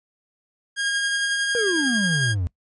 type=tone with tremolo; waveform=sawtooth; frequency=1625 Hz; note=G#6; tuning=38 cents flat; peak=-16 dBFS; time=0.76-2.35 s; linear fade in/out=50 ms; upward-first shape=sine; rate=11 Hz; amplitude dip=25%
type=exponential sweep; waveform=triangle; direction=down; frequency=493.9 to 82.41 Hz; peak=-19 dBFS; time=1.55-2.47 s; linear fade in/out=0 ms
effects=noise-tail reverb RT60 0.1 s tail -21 dB re dry + MP3 48 kbps